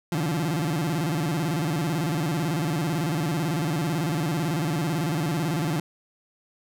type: tone with vibrato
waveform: 30% pulse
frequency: 157.9 Hz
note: D#3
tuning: 26 cents sharp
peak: -21 dBFS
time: 0.12-5.8 s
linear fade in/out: 2 ms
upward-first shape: square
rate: 18 Hz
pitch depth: 160 cents each way
effects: none